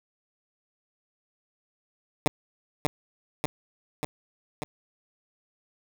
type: tone with echo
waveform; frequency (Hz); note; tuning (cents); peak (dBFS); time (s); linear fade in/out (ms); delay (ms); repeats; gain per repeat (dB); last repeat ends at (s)
10% pulse; 150; D3; +37; -11; 2.26-2.28; 0; 590; 4; -3; 4.64
effects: none